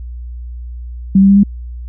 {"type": "tone with pitch steps", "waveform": "sine", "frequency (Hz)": [192.8, 195.6, 198.45, 201.3], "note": ["G3", "G3", "G3", "G3"], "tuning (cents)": [-28, -4, 22, 46], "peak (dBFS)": -4, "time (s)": [1.15, 1.434], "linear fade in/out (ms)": 5, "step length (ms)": 71, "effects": ["added 60 Hz sine -24 dBFS peak until 1.88 s"]}